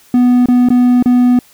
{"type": "tone with dropouts", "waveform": "triangle", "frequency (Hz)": 246.9, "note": "B3", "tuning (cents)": 0, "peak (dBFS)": -4, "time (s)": [0.14, 1.39], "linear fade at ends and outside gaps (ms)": 2, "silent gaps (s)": [[0.459, 0.485], [0.688, 0.703], [1.026, 1.058]], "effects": ["white hiss -46 dBFS RMS until 1.53 s"]}